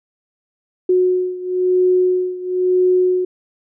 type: beating tone pair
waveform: sine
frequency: 365.4 / 366.4 Hz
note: F#4 / F#4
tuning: -22 / -17 cents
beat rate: 1 Hz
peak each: -15 / -18 dBFS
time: 0.89-3.25 s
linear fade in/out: 5 ms
effects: none